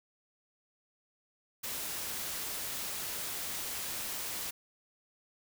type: noise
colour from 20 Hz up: white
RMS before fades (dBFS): -38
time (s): 1.63-4.51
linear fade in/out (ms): 10
effects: none